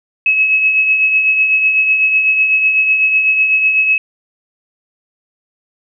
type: tone with tremolo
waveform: sine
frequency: 2574 Hz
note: E7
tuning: 42 cents flat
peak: -7 dBFS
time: 0.26-3.98 s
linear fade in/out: 2 ms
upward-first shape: triangle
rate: 8 Hz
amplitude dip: 50%
effects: none